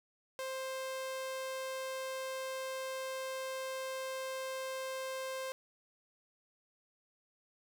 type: tone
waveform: sawtooth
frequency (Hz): 525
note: C5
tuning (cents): +6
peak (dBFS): -34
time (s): 0.39-5.52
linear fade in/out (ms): 0
effects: none